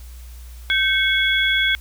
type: tone cluster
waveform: sine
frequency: 1551 / 2193 / 3359 Hz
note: G6 / C#7 / G#7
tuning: -19 / -19 / +19 cents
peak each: -20 dBFS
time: 0.7-1.75 s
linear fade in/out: 0 ms
effects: added 60 Hz sine -35 dBFS peak until 1.8 s + white hiss -49 dBFS RMS until 1.8 s